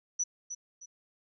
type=tone with echo; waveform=sine; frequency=5930 Hz; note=F#8; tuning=3 cents sharp; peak=-27 dBFS; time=0.19-0.24 s; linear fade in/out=10 ms; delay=310 ms; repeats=2; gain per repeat=-9 dB; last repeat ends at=0.86 s; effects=none